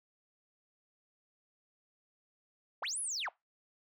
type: linear two-way sweep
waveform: sine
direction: up then down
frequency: 393.2 to 10930 to 547 Hz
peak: -33 dBFS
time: 2.82-3.29 s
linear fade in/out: 5 ms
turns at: 3 s
effects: noise-tail reverb RT60 0.2 s tail -24 dB re dry + tanh soft clip ceiling -32 dBFS